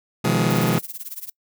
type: chord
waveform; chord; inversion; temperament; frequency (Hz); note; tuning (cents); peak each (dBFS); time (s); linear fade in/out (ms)
sawtooth; F half-diminished seventh; second; just; 125.72 / 157.15 / 174.61 / 209.5; Cb3 / Eb3 / F3 / Ab3; +31 / +18 / 0 / +15; -19; 0.24-0.79; 10
type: noise with tremolo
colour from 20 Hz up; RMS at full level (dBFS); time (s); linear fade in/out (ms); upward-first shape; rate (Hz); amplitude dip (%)
violet; -31; 0.5-1.3; 5; sine; 18; 90
effects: noise-tail reverb RT60 0.1 s tail -26 dB re dry